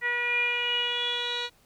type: tone with low-pass filter sweep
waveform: 10% pulse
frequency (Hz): 483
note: B4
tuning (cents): -39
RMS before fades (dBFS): -28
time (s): 0.01-1.5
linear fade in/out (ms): 50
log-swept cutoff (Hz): 2000 to 4200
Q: 9.6
effects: pink hiss -62 dBFS RMS until 1.65 s